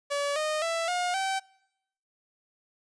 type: tone with pitch steps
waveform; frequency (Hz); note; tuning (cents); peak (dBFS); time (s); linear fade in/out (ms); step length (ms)
sawtooth; 571 / 615.5 / 663.5 / 715.3 / 771; D5 / D#5 / E5 / F5 / G5; -49 / -19 / +11 / +41 / -29; -23; 0.1-1.4; 20; 260
effects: noise-tail reverb RT60 0.8 s tail -24 dB re dry + resampled to 22050 Hz